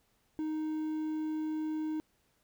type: tone with quantisation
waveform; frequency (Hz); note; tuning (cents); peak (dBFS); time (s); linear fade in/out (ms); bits
triangle; 311.1; D#4; 0; -30; 0.39-2; 0; 10
effects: pink hiss -73 dBFS RMS until 2.43 s